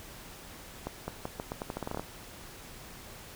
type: accelerating click train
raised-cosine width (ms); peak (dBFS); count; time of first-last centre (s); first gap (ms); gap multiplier
1; -20; 14; 0.87-1.996; 210; 0.83
effects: pink hiss -48 dBFS RMS until 3.35 s